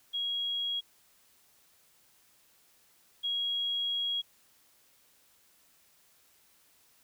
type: tone pair in turn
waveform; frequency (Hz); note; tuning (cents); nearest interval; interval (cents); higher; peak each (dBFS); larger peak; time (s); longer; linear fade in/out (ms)
sine; 3300 / 3300; G#7 / G#7; -12 / -12; unison; 0; neither; -30 / -29; second; 0.13-0.81 / 3.23-4.22; second; 20
effects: white hiss -65 dBFS RMS until 7.03 s